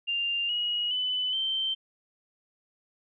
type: tone with pitch steps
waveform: sine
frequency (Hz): 2794 / 2898 / 3005 / 3116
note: F7 / F#7 / F#7 / G7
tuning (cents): 0 / -37 / +26 / -11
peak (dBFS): -26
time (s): 0.07-1.75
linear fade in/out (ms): 20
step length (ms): 420
effects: none